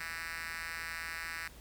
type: tone with high-pass filter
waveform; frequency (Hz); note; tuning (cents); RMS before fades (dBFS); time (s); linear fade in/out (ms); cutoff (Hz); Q
5% pulse; 164.81; E3; 0; -41; 0-1.48; 5; 1800; 2.1
effects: added 60 Hz sine -56 dBFS peak until 1.6 s + pink hiss -56 dBFS RMS until 1.6 s